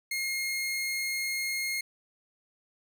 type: tone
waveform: sawtooth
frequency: 2144 Hz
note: C7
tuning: 42 cents sharp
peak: -26 dBFS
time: 0.11-1.81 s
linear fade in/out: 5 ms
effects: none